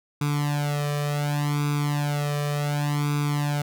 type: tone with flanger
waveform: sawtooth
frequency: 146.1 Hz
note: D3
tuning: 9 cents flat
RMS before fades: -25 dBFS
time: 0.21-3.62 s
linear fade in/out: 5 ms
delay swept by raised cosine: 0.82 to 1.68 ms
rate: 0.68 Hz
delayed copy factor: +0.9
effects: none